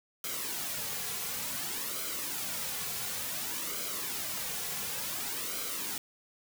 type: noise with flanger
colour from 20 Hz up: white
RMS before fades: -36 dBFS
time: 0.24-5.98 s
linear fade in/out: 2 ms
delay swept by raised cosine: 1.1 to 3.3 ms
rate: 0.56 Hz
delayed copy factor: -0.6
effects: none